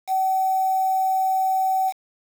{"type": "tone with quantisation", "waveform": "sine", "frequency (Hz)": 760, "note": "F#5", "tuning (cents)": 46, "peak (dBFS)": -18, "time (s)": [0.07, 1.93], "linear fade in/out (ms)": 50, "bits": 6, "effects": []}